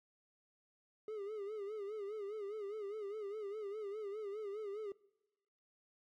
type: tone with vibrato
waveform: triangle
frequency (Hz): 415.3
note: G#4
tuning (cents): 0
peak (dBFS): -39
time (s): 1.08-4.92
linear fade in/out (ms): 2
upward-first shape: sine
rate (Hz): 4.9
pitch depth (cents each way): 96
effects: noise-tail reverb RT60 1.0 s tail -23 dB re dry + AAC 48 kbps